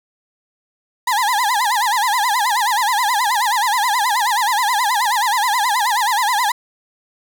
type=tone with vibrato; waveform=35% pulse; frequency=909 Hz; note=A#5; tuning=44 cents flat; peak=-13 dBFS; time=1.07-6.52 s; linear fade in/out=5 ms; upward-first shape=sine; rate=9.4 Hz; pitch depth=210 cents each way; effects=none